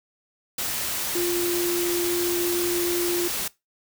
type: tone in noise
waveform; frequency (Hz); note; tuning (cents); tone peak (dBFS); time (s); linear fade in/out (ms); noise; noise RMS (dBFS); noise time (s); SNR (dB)
sine; 349.2; F4; 0; -23; 1.15-3.28; 5; white; -28; 0.58-3.48; +2
effects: noise-tail reverb RT60 0.2 s tail -20 dB re dry